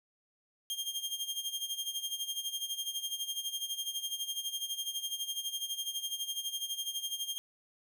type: tone with tremolo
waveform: sawtooth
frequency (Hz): 3211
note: G7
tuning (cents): +41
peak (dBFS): -29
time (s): 0.7-7.38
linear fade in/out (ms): 0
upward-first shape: sine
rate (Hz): 12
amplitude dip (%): 75
effects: none